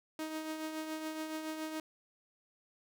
sawtooth tone with tremolo, 313.8 Hz, D#4, 15 cents sharp, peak -32 dBFS, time 0.19-1.8 s, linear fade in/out 2 ms, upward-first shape triangle, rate 7.1 Hz, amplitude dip 50%, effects none

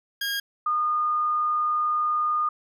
20% pulse / sine tone pair in turn, 1627 / 1221.9 Hz, G#6 / D#6, -36 / -32 cents, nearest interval perfect fourth, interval 496 cents, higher first, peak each -21 dBFS, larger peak neither, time 0.21-0.4 / 0.66-2.49 s, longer second, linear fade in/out 5 ms, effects none

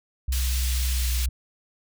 sine tone with pitch glide, 63.5 to 62.23 Hz, B1 to B1, +49 to +14 cents, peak -22 dBFS, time 0.28-1.29 s, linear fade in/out 5 ms, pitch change -35 cents, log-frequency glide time 0.89-0.97 s
pink high-pass noise, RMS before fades -32 dBFS, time 0.32-1.26 s, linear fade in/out 5 ms, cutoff 3100 Hz, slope 12 dB/octave
effects none

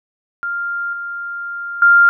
sine tone with level steps, 1396.9 Hz, F6, in tune, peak -19 / -23 / -6 dBFS, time 0.43-2.09 s, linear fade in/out 0 ms, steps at 0.93 / 1.82 s, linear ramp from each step 2 ms, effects none

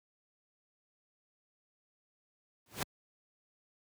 pink noise with exponential growth, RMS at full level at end -31 dBFS, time 2.66-2.83 s, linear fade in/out 2 ms, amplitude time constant 35 ms, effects high-pass 80 Hz 12 dB/octave

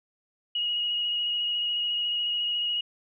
sine tone with vibrato, 2888 Hz, F#7, 43 cents flat, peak -25 dBFS, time 0.55-2.81 s, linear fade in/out 5 ms, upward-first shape square, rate 14 Hz, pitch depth 12 cents each way, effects none

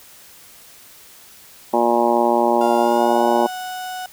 harmonic tone, 118.5 Hz, A#2, 29 cents sharp, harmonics 2 / 3 / 4 / 5 / 6 / 7 / 8 / 9, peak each -23 / -20 / -26 / -20 / -26 / -19 / -23 / -30 dBFS, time 1.73-3.47 s, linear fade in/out 10 ms
35% pulse tone with pitch glide, 698.5 to 738.3 Hz, F5 to F#5, 0 to -4 cents, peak -25 dBFS, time 2.61-4.06 s, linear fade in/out 2 ms, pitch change +96 cents, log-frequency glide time 2.77-3.24 s
effects white hiss -45 dBFS RMS until 4.12 s

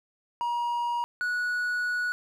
triangle tone pair in turn, 953 / 1466.3 Hz, A#5 / F#6, +38 / -16 cents, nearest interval perfect fifth, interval 746 cents, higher second, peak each -24 dBFS, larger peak neither, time 0.41-1.04 / 1.21-2.12 s, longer second, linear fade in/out 0 ms, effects none

